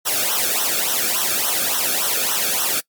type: noise with flanger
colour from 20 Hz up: white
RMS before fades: -20 dBFS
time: 0.05-2.81 s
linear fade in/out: 20 ms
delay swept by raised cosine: 0.42 to 1.04 ms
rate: 3.5 Hz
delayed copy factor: -0.95
effects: noise-tail reverb RT60 0.1 s tail -23 dB re dry + MP3 96 kbps